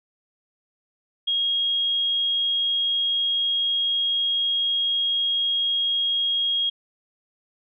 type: tone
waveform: sine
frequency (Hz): 3272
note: G#7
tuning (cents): -26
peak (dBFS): -20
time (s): 1.27-6.7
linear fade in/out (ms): 10
effects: none